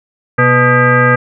sine tone with frequency modulation, 867 Hz, A5, 26 cents flat, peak -6 dBFS, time 0.38-1.16 s, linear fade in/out 10 ms, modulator 370 Hz, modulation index 2.7, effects none

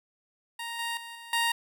15% pulse tone with level steps, 932.3 Hz, A#5, in tune, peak -28 / -24 / -34 / -37 / -18 dBFS, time 0.59-1.52 s, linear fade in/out 5 ms, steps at 0.79 / 0.97 / 1.15 / 1.33 s, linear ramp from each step 2 ms, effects none

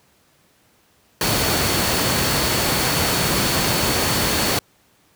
sine tone in noise, 4435 Hz, C#8, in tune, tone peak -28 dBFS, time 1.21-4.59 s, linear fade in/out 2 ms, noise pink, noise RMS -19 dBFS, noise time 1.21-4.59 s, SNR -12 dB, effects pink hiss -58 dBFS RMS until 5.15 s + high-pass 80 Hz 12 dB/octave

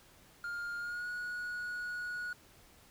triangle tone with pitch glide, 1409 to 1456.2 Hz, F6 to F#6, +15 to -28 cents, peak -35 dBFS, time 0.44-2.33 s, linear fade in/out 2 ms, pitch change +57 cents, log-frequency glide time 0.78-1.08 s, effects pink hiss -61 dBFS RMS until 2.9 s

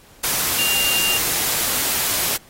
sine tone in noise, 2794 Hz, F7, in tune, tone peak -19 dBFS, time 0.58-1.18 s, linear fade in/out 10 ms, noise white, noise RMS -21 dBFS, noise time 0.23-2.37 s, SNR -1 dB, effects pink hiss -49 dBFS RMS until 2.49 s + AAC 48 kbps

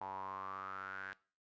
sawtooth tone with band-pass filter sweep, 96 Hz, G2, 36 cents flat, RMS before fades -45 dBFS, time 0.01-1.13 s, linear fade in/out 0 ms, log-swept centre 890 to 1600 Hz, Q 8.9, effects noise-tail reverb RT60 0.4 s tail -21 dB re dry + resampled to 16000 Hz

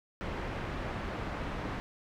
pink low-pass noise, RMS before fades -37 dBFS, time 0.21-1.8 s, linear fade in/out 0 ms, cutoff 2000 Hz, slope 12 dB/octave, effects none

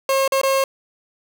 30% pulse tone with dropouts, 539 Hz, C#5, 49 cents flat, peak -13 dBFS, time 0.09-0.64 s, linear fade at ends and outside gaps 2 ms, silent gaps 0.278-0.321 / 0.415-0.433 s, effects none

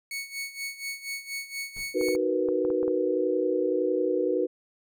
sawtooth tone with tremolo, 2217 Hz, C#7, in tune, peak -27 dBFS, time 0.11-2.16 s, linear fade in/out 2 ms, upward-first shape sine, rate 4.2 Hz, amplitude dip 80%
brown noise with exponential decay, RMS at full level -42 dBFS, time 1.76-2.03 s, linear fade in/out 5 ms, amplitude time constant 58 ms
sine chord, B major seventh, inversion first, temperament just, 308.7 / 370.4 / 463 / 493.9 Hz, D#4 / F#4 / A#4 / B4, -14 / +2 / -12 / 0 cents, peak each -30 / -27 / -32 / -27 dBFS, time 1.94-4.47 s, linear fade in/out 20 ms
clicks, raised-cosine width 1 ms, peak -26 dBFS, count 8, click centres 2.012 / 2.086 / 2.151 / 2.487 / 2.65 / 2.703 / 2.83 / 2.88 s
effects none

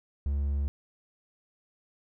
triangle tone, 70.7 Hz, C#2, 35 cents sharp, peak -24 dBFS, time 0.26-0.68 s, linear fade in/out 0 ms, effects none

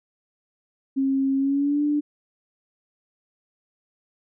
sine tone with pitch glide, 270.1 to 294.5 Hz, C#4 to D4, -45 to +5 cents, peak -19 dBFS, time 0.96-2.01 s, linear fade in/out 20 ms, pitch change +150 cents, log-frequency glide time 1.37-1.83 s, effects none

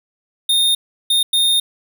square tone bursts at uneven times, 3663 Hz, A#7, 31 cents flat, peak -13 dBFS, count 3, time 0.49-0.75 / 1.1-1.23 / 1.33-1.6 s, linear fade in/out 5 ms, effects none

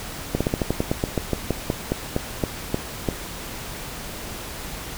slowing click train, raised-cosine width 2 ms, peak -7 dBFS, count 18, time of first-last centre 0.35-3.087 s, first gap 56 ms, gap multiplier 1.12, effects pink hiss -34 dBFS RMS until 4.97 s

